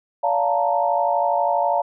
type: chord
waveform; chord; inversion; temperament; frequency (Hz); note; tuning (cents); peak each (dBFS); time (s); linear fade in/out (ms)
sine; Bb major seventh; first; equal with one note detuned; 574.2 / 698.5 / 880 / 932.3; D5 / F5 / A5 / Bb5; -39 / 0 / 0 / 0; -23 / -21 / -23 / -24; 0.23-1.82; 10
effects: none